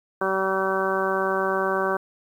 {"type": "harmonic tone", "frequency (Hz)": 191.3, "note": "G3", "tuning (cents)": -42, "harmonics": [1, 2, 3, 4, 5, 6, 7, 8], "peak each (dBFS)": [-34, -26, -28, -31, -31, -28, -35, -29], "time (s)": [0.21, 1.97], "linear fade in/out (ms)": 5, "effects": ["9-bit"]}